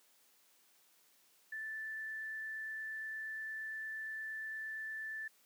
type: tone with frequency modulation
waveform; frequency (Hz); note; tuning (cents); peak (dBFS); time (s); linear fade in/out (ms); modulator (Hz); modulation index
sine; 1758; A6; -2; -40; 1.52-5.28; 5; 28.6; 0.43
effects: white hiss -69 dBFS RMS until 5.45 s + high-pass 200 Hz 12 dB/octave